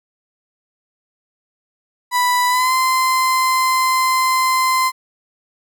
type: tone with pitch glide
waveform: 35% pulse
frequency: 987.8 to 1035.7 Hz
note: B5 to C6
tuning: 0 to -18 cents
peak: -12 dBFS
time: 2.11-4.92 s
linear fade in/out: 50 ms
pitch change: +82 cents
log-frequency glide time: 2.48-2.73 s
effects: none